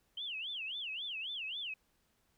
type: tone with vibrato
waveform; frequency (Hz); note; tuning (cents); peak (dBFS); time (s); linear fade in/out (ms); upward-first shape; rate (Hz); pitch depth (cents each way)
sine; 3000; F#7; +23; -38; 0.17-1.74; 5; sine; 3.7; 290
effects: pink hiss -75 dBFS RMS until 2.37 s